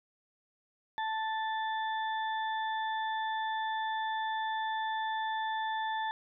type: harmonic tone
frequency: 880 Hz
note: A5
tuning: in tune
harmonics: 1 / 2 / 4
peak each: -32 / -38 / -44 dBFS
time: 0.98-6.11 s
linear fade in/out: 0 ms
effects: none